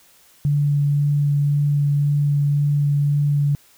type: tone with vibrato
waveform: sine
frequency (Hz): 144.5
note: D3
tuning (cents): -28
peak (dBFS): -15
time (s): 0.45-3.55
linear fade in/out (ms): 0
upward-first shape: sine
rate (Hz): 1.9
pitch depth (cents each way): 9
effects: white hiss -53 dBFS RMS until 3.77 s